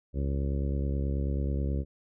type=harmonic tone; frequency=69.3 Hz; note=C#2; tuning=in tune; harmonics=1 / 2 / 3 / 4 / 5 / 6 / 7 / 8; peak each=-28 / -34 / -38 / -40 / -42 / -44 / -45 / -46 dBFS; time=0.13-1.85 s; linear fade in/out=50 ms; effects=none